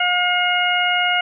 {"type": "harmonic tone", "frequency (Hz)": 716, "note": "F5", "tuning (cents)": 43, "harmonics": [1, 2, 3, 4], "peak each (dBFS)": [-21, -21, -21, -21], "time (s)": [0, 1.21], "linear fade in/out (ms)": 5, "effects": []}